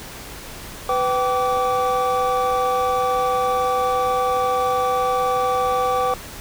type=tone cluster; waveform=triangle; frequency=500 / 771 / 1159 Hz; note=B4 / G5 / D6; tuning=+21 / -29 / -23 cents; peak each=-20 dBFS; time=0.89-6.14 s; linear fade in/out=2 ms; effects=pink hiss -36 dBFS RMS until 6.4 s